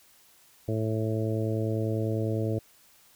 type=harmonic tone; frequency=110 Hz; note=A2; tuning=in tune; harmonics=1 / 2 / 3 / 4 / 5 / 6; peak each=-28 / -35 / -33 / -34 / -36 / -40 dBFS; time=0.68-2.59 s; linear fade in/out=5 ms; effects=white hiss -59 dBFS RMS until 3.15 s